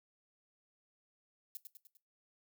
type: noise with echo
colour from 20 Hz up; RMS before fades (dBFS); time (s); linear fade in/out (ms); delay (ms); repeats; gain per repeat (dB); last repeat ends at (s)
violet; -44; 1.55-1.57; 0; 100; 4; -5; 1.97
effects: noise-tail reverb RT60 0.2 s tail -18 dB re dry